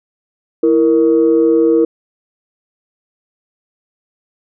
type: tone pair together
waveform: sine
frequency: 330 / 466.4 Hz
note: E4 / A#4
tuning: +2 / +1 cents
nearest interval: tritone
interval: 599 cents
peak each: -10 dBFS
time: 0.63-1.85 s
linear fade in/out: 5 ms
effects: tanh soft clip ceiling -2 dBFS